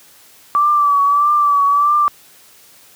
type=tone with vibrato; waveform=sine; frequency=1158 Hz; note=D6; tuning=25 cents flat; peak=-10 dBFS; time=0.55-2.08 s; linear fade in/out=0 ms; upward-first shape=triangle; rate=1.6 Hz; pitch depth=54 cents each way; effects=white hiss -46 dBFS RMS until 2.95 s + high-pass 80 Hz 12 dB/octave